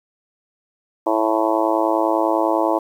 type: harmonic tone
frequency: 110 Hz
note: A2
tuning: in tune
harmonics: 3 / 4 / 5 / 6 / 7 / 8 / 9 / 10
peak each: -21 / -28 / -23 / -22 / -28 / -23 / -25 / -30 dBFS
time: 1.06-2.79 s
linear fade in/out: 10 ms
effects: 8-bit